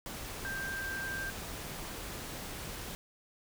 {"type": "tone in noise", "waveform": "sine", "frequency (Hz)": 1578, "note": "G6", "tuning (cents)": 11, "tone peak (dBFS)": -36, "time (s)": [0.45, 1.3], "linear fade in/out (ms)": 0, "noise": "pink", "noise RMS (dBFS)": -42, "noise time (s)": [0.06, 2.95], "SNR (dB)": 3, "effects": []}